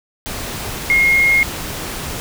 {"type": "tone in noise", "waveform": "sine", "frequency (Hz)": 2146, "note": "C7", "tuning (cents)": 43, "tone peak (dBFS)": -10, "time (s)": [0.9, 1.43], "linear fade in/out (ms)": 0, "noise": "pink", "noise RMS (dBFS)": -26, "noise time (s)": [0.26, 2.2], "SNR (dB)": 13, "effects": []}